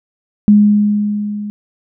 sine tone with level ramp, 207.7 Hz, G#3, in tune, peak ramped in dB -3 to -21 dBFS, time 0.48-1.5 s, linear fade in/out 0 ms, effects none

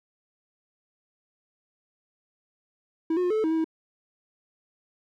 triangle tone with pitch steps, 324 / 361.7 / 357.2 / 433.5 / 436.9 / 318.6 / 323.1 / 320.9 Hz, E4 / F#4 / F4 / A4 / A4 / D#4 / E4 / E4, -30 / -39 / +39 / -26 / -12 / +41 / -35 / -46 cents, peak -20 dBFS, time 3.1-3.644 s, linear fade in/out 5 ms, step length 68 ms, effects none

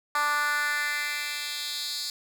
10% pulse tone with high-pass filter sweep, 293.7 Hz, D4, in tune, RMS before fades -29 dBFS, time 0.15-2.1 s, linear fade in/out 2 ms, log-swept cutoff 1100 to 4600 Hz, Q 2.6, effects none

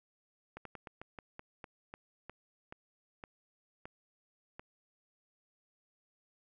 slowing click train, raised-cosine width 0.5 ms, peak -30 dBFS, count 14, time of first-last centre 0.57-4.595 s, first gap 83 ms, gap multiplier 1.2, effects none

